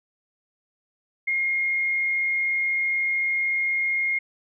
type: tone with frequency modulation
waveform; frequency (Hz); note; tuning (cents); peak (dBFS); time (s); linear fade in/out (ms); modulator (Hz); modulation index
sine; 2138; C7; +37; -21; 1.27-4.19; 10; 53.2; 0.3
effects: none